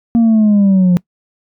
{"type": "linear sweep", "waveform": "sine", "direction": "down", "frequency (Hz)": [234.7, 174.61], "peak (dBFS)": -4, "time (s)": [0.15, 0.97], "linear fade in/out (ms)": 0, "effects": ["noise-tail reverb RT60 0.1 s tail -25 dB re dry", "tanh soft clip ceiling -6 dBFS"]}